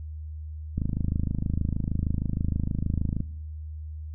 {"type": "click train", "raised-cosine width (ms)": 5, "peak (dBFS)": -14, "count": 65, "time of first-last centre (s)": [0.78, 3.204], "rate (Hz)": 26.4, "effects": ["noise-tail reverb RT60 0.7 s tail -19 dB re dry", "added 77 Hz sine -34 dBFS peak until 4.14 s"]}